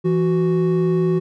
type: tone pair together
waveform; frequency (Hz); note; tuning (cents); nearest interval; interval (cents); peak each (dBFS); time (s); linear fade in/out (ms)
triangle; 166.78 / 370; E3 / F#4; +21 / 0; octave + major second; 1379; -16; 0.04-1.2; 20
effects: none